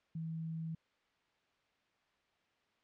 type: tone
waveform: sine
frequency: 162.1 Hz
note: E3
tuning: 29 cents flat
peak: -38 dBFS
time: 0.15-0.75 s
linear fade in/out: 5 ms
effects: white hiss -75 dBFS RMS until 2.83 s + low-pass 3000 Hz 12 dB/octave